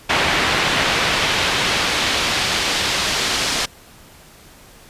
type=noise with band-pass filter sweep; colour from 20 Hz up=brown; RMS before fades=-19 dBFS; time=0.09-3.66 s; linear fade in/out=10 ms; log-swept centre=2600 to 5000 Hz; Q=0.93; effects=pink hiss -45 dBFS RMS until 4.89 s + resampled to 32000 Hz